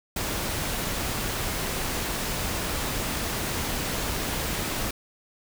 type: noise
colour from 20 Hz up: pink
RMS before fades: -29 dBFS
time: 0.16-4.91 s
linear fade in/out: 5 ms
effects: none

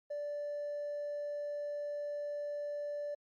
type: tone with hard clipping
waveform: triangle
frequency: 584 Hz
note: D5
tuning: 10 cents flat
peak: -36 dBFS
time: 0.1-3.15 s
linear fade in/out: 10 ms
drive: 2 dB
effects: Opus 48 kbps

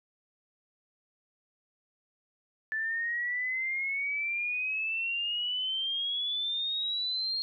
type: exponential sweep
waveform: sine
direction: up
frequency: 1748 to 4262 Hz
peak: -29 dBFS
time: 2.72-7.42 s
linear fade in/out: 0 ms
effects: none

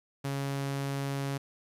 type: tone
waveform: sawtooth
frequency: 138.59 Hz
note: C#3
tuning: in tune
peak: -27 dBFS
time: 0.24-1.38 s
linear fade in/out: 10 ms
effects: resampled to 32000 Hz + 10-bit

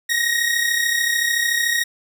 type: tone pair together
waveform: sawtooth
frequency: 1862.4 / 1896 Hz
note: A#6 / A#6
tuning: -2 / +29 cents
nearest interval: unison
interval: 31 cents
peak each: -17 dBFS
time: 0.09-1.84 s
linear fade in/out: 10 ms
effects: none

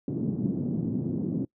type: band-pass noise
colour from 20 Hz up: white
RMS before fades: -29 dBFS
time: 0.08-1.45 s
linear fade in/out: 2 ms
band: 130 to 280 Hz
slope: 24 dB/octave
effects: noise-tail reverb RT60 0.1 s tail -22 dB re dry

